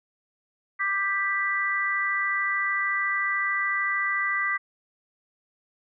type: harmonic tone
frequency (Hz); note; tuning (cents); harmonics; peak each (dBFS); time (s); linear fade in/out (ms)
394.6; G4; +11; 3 / 4 / 5; -29 / -31 / -25; 0.79-4.58; 20
effects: none